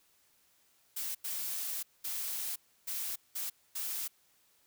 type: noise bursts at uneven times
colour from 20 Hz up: blue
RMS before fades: -37 dBFS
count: 6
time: 0.96-1.15 / 1.24-1.83 / 2.04-2.56 / 2.87-3.16 / 3.35-3.5 / 3.75-4.08 s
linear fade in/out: 10 ms
effects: white hiss -69 dBFS RMS until 4.66 s